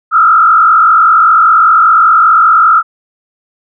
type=tone with frequency modulation; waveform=sine; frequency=1318.5 Hz; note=E6; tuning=in tune; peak=-3 dBFS; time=0.11-2.83 s; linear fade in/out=50 ms; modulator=45.1 Hz; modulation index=1.6; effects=none